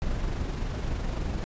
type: noise with amplitude modulation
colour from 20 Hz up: brown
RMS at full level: -28 dBFS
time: 0.02-1.44 s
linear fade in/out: 0 ms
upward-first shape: sine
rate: 23.6 Hz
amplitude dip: 35%
effects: resampled to 16000 Hz